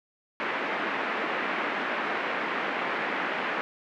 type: band-pass noise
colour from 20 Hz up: white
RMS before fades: -30 dBFS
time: 0.4-3.61 s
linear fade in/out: 0 ms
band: 220 to 2200 Hz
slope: 24 dB/octave
effects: none